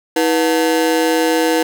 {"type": "ring-modulated tone", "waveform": "35% pulse", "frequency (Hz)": 404.4, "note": "G#4", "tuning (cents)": -46, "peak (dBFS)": -8, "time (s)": [0.16, 1.63], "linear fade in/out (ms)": 5, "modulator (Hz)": 83.5, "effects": []}